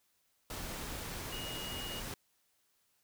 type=tone in noise; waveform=sine; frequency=2876 Hz; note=F#7; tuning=50 cents flat; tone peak=-43 dBFS; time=1.32-2 s; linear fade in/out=2 ms; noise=pink; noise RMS=-42 dBFS; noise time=0.5-2.14 s; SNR=-4 dB; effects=white hiss -75 dBFS RMS until 3.03 s